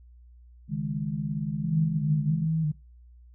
sine chord, C# suspended second, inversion none, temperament just, 138.59 / 155.92 / 207.9 Hz, C#3 / D#3 / G#3, 0 / +4 / +2 cents, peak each -34 / -30 / -32 dBFS, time 0.68-2.48 s, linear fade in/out 50 ms
sine tone with vibrato, 155.56 Hz, D#3, in tune, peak -23 dBFS, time 1.64-2.72 s, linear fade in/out 10 ms, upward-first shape square, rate 1.5 Hz, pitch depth 51 cents each way
effects noise-tail reverb RT60 0.3 s tail -23 dB re dry + added 60 Hz sine -49 dBFS peak until 3.34 s

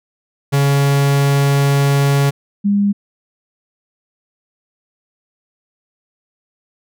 45% pulse / sine tone pair in turn, 140.2 / 202.2 Hz, C#3 / G#3, +20 / -46 cents, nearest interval tritone, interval 634 cents, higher second, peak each -11 dBFS, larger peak neither, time 0.52-2.31 / 2.64-2.93 s, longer first, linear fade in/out 20 ms, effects none

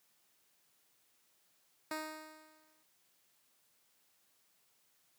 10% pulse tone with exponential decay, 311.1 Hz, D#4, in tune, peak -28 dBFS, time 1.91-2.83 s, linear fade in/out 1 ms, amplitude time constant 200 ms, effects white hiss -73 dBFS RMS until 5.18 s + high-pass 100 Hz 12 dB/octave

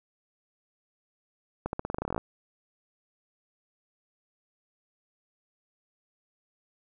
accelerating click train, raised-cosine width 1 ms, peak -16 dBFS, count 15, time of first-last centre 1.66-2.179 s, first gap 71 ms, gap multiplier 0.89, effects none

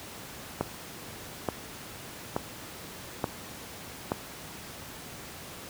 click train, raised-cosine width 1 ms, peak -12 dBFS, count 5, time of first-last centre 0.61-4.119 s, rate 1.14 Hz, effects pink hiss -43 dBFS RMS until 5.69 s + high-pass 80 Hz 12 dB/octave

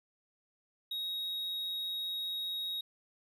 triangle tone, 3779 Hz, A#7, 23 cents sharp, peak -33 dBFS, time 0.91-2.81 s, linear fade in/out 5 ms, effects none

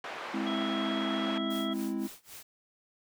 pink band-pass noise, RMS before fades -40 dBFS, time 0.04-1.38 s, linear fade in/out 2 ms, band 620 to 2300 Hz, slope 12 dB/octave
triangle chord, Ab augmented, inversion none, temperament equal, 207.7 / 261.6 / 329.6 Hz, Ab3 / C4 / E4, 0 / 0 / 0 cents, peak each -33 dBFS, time 0.33-2.08 s, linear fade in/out 20 ms
harmonic tone, 659.3 Hz, E5, in tune, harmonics 1 / 2 / 3 / 5, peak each -39 / -40 / -47 / -38 dBFS, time 0.46-1.74 s, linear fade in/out 10 ms
white noise with tremolo, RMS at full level -46 dBFS, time 1.5-2.43 s, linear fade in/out 5 ms, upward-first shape sine, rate 3.8 Hz, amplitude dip 95%
effects none

